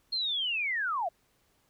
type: linear sweep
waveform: sine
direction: down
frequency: 4283 to 626 Hz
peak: -28 dBFS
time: 0.12-1.09 s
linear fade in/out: 10 ms
effects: pink hiss -70 dBFS RMS until 1.69 s